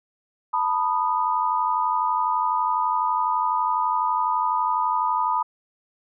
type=tone cluster; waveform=sine; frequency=891 / 983 / 1235 Hz; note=A5 / B5 / D#6; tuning=+22 / -8 / -13 cents; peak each=-26 / -22 / -26 dBFS; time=0.53-5.43 s; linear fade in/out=10 ms; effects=none